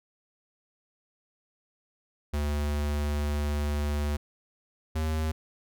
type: tone pair in turn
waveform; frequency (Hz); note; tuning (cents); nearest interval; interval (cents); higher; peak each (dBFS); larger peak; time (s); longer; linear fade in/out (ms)
square; 73.5 / 78.43; D2 / D#2; +2 / +14; minor second; 112; second; -27; neither; 2.33-4.17 / 4.95-5.32; first; 10
effects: none